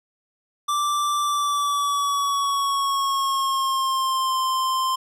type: tone with pitch glide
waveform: square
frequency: 1173 to 1045 Hz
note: D6 to C6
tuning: -2 to -2 cents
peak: -21 dBFS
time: 0.68-4.96 s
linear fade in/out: 10 ms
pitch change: -200 cents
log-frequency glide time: 1.22-4.38 s
effects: low-pass 12000 Hz 12 dB/octave + 10-bit